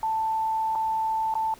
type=tone with dropouts; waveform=sine; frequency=884 Hz; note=A5; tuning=8 cents sharp; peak=-23 dBFS; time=0.03-1.54 s; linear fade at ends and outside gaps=1 ms; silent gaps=0.752-0.756 / 1.34-1.353 s; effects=pink hiss -51 dBFS RMS until 1.59 s